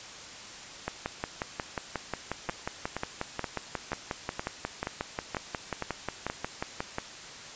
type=two click trains; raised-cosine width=0.5 ms; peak=-16 / -15 dBFS; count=9 / 35; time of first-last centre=2.49-6.3 / 0.88-6.984 s; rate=2.1 / 5.57 Hz; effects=white hiss -44 dBFS RMS until 7.55 s + resampled to 16000 Hz